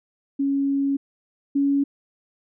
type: tone pair in turn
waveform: sine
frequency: 277.2 / 280.1 Hz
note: C#4 / C#4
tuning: 0 / +18 cents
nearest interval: unison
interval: 18 cents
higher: second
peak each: -19 / -17 dBFS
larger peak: second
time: 0.39-0.97 / 1.55-1.84 s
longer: first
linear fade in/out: 10 ms
effects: none